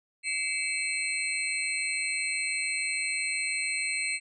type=tone cluster; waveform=sine; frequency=2103 / 2263 / 2627 / 4172 / 8180 Hz; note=C7 / C#7 / E7 / C8 / C9; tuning=+8 / +35 / -7 / -6 / -40 cents; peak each=-35 / -32 / -34 / -37 / -35 dBFS; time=0.23-4.2 s; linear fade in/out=50 ms; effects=none